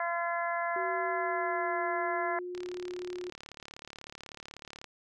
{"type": "harmonic tone", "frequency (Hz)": 341.8, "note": "F4", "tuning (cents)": -37, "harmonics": [2, 3, 4, 5, 6], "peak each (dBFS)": [-33, -35, -39, -37, -41], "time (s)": [0, 2.39], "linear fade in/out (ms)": 2}
{"type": "tone with pitch glide", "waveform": "sine", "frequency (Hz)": [373.8, 358], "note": ["F#4", "F4"], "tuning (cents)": [18, 43], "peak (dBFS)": -36, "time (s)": [0.76, 3.3], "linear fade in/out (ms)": 2, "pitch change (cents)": -75, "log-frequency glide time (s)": [1.08, 1.79]}
{"type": "click train", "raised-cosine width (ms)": 0.2, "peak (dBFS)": -27, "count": 84, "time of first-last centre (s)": [2.55, 4.843], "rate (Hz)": 36.2}
{"effects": []}